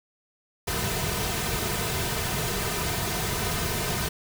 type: noise with comb filter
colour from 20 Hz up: pink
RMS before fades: -28 dBFS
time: 0.67-4.09 s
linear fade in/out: 10 ms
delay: 3.6 ms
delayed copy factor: -0.65
effects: none